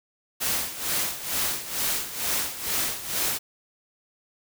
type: noise with tremolo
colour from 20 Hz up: white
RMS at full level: -25 dBFS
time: 0.4-3.39 s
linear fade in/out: 20 ms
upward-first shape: sine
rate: 2.2 Hz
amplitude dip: 75%
effects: none